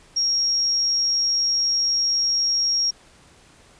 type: tone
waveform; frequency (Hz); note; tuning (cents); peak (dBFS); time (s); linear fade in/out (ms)
sine; 5588; F8; 0; -18; 0.16-2.91; 10
effects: pink hiss -52 dBFS RMS until 3.79 s + resampled to 22050 Hz